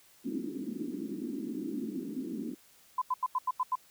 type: band-pass noise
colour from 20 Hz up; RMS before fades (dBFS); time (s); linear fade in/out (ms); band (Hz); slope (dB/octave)
pink; -37; 0.24-2.55; 20; 210 to 340; 48
type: tone bursts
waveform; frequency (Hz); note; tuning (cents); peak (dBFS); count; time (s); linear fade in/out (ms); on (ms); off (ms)
sine; 1013; B5; +44; -26; 7; 2.98-3.755; 5; 37; 86
effects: white hiss -61 dBFS RMS until 3.9 s